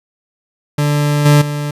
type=tone with level steps; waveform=40% pulse; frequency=146.83 Hz; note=D3; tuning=in tune; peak=-11 / -5 / -17 dBFS; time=0.78-1.71 s; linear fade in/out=5 ms; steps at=1.25 / 1.41 s; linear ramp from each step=10 ms; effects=resampled to 32000 Hz